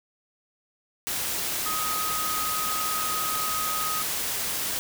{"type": "tone in noise", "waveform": "sine", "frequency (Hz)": 1257, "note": "D#6", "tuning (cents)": 17, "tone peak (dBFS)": -29, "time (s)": [1.66, 4.02], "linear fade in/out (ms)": 0, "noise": "white", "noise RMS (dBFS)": -29, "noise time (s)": [1.07, 4.79], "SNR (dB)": -3, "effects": []}